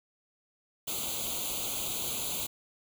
white noise with comb filter, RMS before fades -34 dBFS, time 0.87-2.47 s, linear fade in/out 10 ms, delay 0.28 ms, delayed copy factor +0.95, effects none

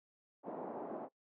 white band-pass noise, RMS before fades -44 dBFS, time 0.43-1.09 s, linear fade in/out 50 ms, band 210 to 780 Hz, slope 24 dB/octave, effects noise-tail reverb RT60 0.1 s tail -21 dB re dry

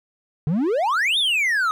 triangle exponential two-way sweep, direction up then down, 140 to 3732 to 1240 Hz, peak -16 dBFS, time 0.47-1.71 s, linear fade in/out 0 ms, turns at 1.18 s, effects none

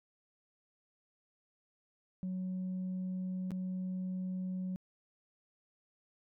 sine tone with dropouts, 185 Hz, F#3, in tune, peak -33 dBFS, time 2.23-4.76 s, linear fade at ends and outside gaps 0 ms, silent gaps 3.507-3.517 s, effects tanh soft clip ceiling -33 dBFS

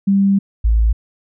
sine tone pair in turn, 197.1 / 55.31 Hz, G3 / A1, +10 / +10 cents, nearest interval octave + minor seventh, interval 2200 cents, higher first, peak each -10 dBFS, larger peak neither, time 0.07-0.39 / 0.64-0.93 s, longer first, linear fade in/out 10 ms, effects none

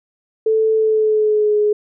sine tone with pitch glide, 440 to 419.4 Hz, A4 to G#4, 0 to +17 cents, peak -12 dBFS, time 0.46-1.73 s, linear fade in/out 5 ms, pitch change -83 cents, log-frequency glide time 0.75-1.57 s, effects none

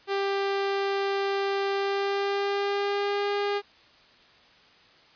sawtooth tone with pitch glide, 395.1 to 406.2 Hz, G4 to G#4, +14 to -38 cents, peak -21 dBFS, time 0.07-3.62 s, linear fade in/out 50 ms, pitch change +48 cents, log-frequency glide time 1.72-3.32 s, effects white hiss -56 dBFS RMS until 5.15 s + resampled to 11025 Hz

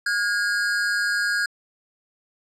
square tone pair together, 1433.5 / 1635 Hz, F6 / G#6, +45 / -28 cents, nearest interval major second, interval 227 cents, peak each -26 / -23 dBFS, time 0.06-1.46 s, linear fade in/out 5 ms, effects low-pass 8000 Hz 12 dB/octave

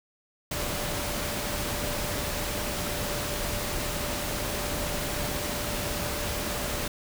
sine tone in noise, 587.3 Hz, D5, in tune, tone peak -38 dBFS, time 0.51-6.88 s, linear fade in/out 5 ms, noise pink, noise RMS -31 dBFS, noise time 0.51-6.88 s, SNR -10 dB, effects none

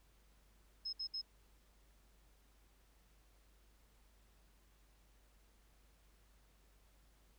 sine tone bursts, 5160 Hz, E8, 38 cents flat, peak -39 dBFS, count 3, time 0.85-1.216 s, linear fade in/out 10 ms, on 80 ms, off 63 ms, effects added 50 Hz sine -67 dBFS peak until 7.38 s + pink hiss -73 dBFS RMS until 7.38 s

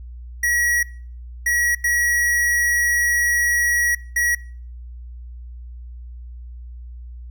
square tone bursts at uneven times, 1916 Hz, A#6, 47 cents sharp, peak -17 dBFS, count 4, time 0.43-0.83 / 1.46-1.75 / 1.84-3.95 / 4.16-4.35 s, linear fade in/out 5 ms, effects noise-tail reverb RT60 0.5 s tail -25 dB re dry + added 60 Hz sine -33 dBFS peak until 7.3 s

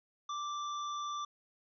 sine tone with hard clipping, 1174.7 Hz, D6, in tune, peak -38 dBFS, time 0.29-1.25 s, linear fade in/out 5 ms, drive 17 dB, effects resampled to 16000 Hz

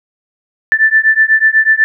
sine beating tone pair, 1760 / 1768.1 Hz, A6 / A6, 0 / +8 cents, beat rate 8.1 Hz, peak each -10 dBFS, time 0.72-1.84 s, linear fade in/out 0 ms, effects none

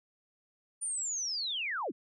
sine linear sweep, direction down, 9397 to 160.6 Hz, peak -32 dBFS, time 0.81-1.92 s, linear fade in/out 20 ms, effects none

